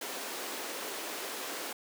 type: high-pass noise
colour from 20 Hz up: pink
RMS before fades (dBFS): -39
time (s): 0.01-1.73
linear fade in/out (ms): 5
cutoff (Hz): 300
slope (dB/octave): 24
effects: none